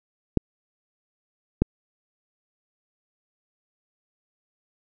clicks, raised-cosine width 3 ms, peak -5 dBFS, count 2, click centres 0.373 / 1.62 s, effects none

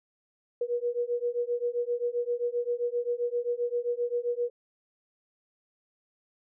sine beating tone pair, 477.7 / 485.3 Hz, A#4 / B4, +42 / -30 cents, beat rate 7.6 Hz, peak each -30 dBFS, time 0.61-4.5 s, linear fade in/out 5 ms, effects none

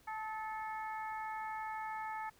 harmonic tone with a mistuned harmonic, 436.9 Hz, A4, 12 cents flat, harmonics 2 / 3 / 4 / 5, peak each -40 / -47 / -48 / -51 dBFS, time 0.07-2.3 s, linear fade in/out 10 ms, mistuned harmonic 3, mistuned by -32 cents, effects pink hiss -66 dBFS RMS until 2.39 s

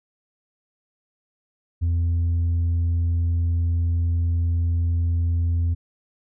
triangle tone with tanh clipping, 84.7 Hz, E2, 48 cents sharp, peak -19 dBFS, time 1.81-5.75 s, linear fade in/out 20 ms, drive 7 dB, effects none

